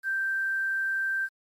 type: tone with quantisation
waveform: sine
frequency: 1568 Hz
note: G6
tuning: in tune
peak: -25 dBFS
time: 0.03-1.29 s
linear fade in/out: 50 ms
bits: 9
effects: MP3 64 kbps